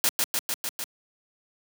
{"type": "noise with echo", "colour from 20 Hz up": "white", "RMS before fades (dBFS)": -22, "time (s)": [0.04, 0.09], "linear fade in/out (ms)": 0, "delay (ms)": 150, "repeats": 5, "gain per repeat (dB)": -2, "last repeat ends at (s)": 0.84, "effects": ["high-pass 200 Hz 12 dB/octave"]}